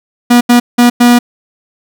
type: tone bursts at uneven times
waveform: 45% pulse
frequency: 241.7 Hz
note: B3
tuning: 37 cents flat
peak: -3 dBFS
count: 4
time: 0.3-0.41 / 0.49-0.6 / 0.78-0.9 / 1-1.19 s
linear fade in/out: 10 ms
effects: none